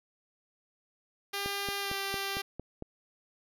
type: tone with pitch glide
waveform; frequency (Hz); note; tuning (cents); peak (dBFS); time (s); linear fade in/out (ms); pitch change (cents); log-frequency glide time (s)
5% pulse; 400 to 393.8; G4 to G4; +35 to +8; -21; 1.33-2.42; 10; -27; 1.8-1.94
type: click train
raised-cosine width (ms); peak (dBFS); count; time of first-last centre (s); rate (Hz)
2; -25; 7; 1.46-2.824; 4.4
effects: none